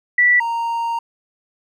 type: tone pair in turn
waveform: sine / triangle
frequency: 1961 / 928 Hz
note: B6 / A#5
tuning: -13 / -8 cents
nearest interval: octave + minor second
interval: 1295 cents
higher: first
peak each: -10 / -17 dBFS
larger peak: first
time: 0.18-0.4 / 0.4-0.99 s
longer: second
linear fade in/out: 5 ms
effects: none